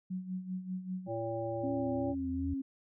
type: tone with tremolo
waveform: sine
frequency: 185 Hz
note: F#3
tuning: in tune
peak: -33 dBFS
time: 0.1-1.08 s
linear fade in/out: 10 ms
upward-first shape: sine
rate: 5.1 Hz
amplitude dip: 70%
type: harmonic tone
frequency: 113.7 Hz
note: A#2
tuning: 43 cents flat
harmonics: 1 / 3 / 5 / 7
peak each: -41 / -39 / -36 / -42 dBFS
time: 1.06-2.15 s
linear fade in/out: 50 ms
type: tone with exponential growth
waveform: sine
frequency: 81.4 Hz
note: E2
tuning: 21 cents flat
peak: -33 dBFS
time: 1.06-2.54 s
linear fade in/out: 5 ms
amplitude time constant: 320 ms
type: tone with vibrato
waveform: sine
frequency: 269.3 Hz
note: C#4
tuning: 50 cents flat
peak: -33 dBFS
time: 1.63-2.62 s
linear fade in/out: 10 ms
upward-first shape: triangle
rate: 2.6 Hz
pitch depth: 46 cents each way
effects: none